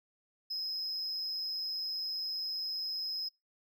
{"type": "tone with amplitude modulation", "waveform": "triangle", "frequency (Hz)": 5110, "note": "D#8", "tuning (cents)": 45, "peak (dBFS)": -31, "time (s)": [0.5, 3.29], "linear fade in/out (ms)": 10, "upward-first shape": "sine", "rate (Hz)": 175, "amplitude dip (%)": 45, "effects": ["noise-tail reverb RT60 0.2 s tail -22 dB re dry"]}